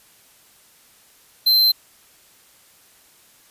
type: tone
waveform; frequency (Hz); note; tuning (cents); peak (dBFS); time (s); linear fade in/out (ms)
square; 4106; C8; -33; -13; 1.46-1.72; 10
effects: white hiss -53 dBFS RMS until 3.5 s + resampled to 32000 Hz